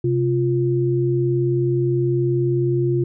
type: tone pair together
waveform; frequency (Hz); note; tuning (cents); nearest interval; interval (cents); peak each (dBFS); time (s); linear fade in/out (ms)
sine; 130.81 / 349.7; C3 / F4; 0 / +2; octave + perfect fourth; 1702; -19; 0.04-3.04; 5
effects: none